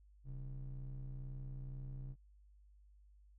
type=ring-modulated tone; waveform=triangle; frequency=81.2 Hz; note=E2; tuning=26 cents flat; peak=-38 dBFS; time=0.24-2.16 s; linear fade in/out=50 ms; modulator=50.1 Hz; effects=added 50 Hz sine -61 dBFS peak until 3.38 s